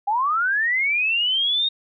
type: linear sweep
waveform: sine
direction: up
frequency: 784 to 3729 Hz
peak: -18 dBFS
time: 0.07-1.69 s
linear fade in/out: 10 ms
effects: none